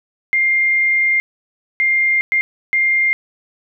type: tone bursts at uneven times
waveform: sine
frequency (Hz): 2110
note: C7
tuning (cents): +14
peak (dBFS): -12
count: 4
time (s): 0.33-1.2 / 1.8-2.21 / 2.32-2.41 / 2.73-3.13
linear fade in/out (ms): 0
effects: none